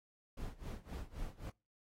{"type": "noise with tremolo", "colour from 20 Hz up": "brown", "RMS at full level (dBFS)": -42, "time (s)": [0.37, 1.5], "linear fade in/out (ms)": 5, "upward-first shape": "sine", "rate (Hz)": 3.8, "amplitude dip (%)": 90, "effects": ["noise-tail reverb RT60 0.3 s tail -25 dB re dry", "AAC 48 kbps"]}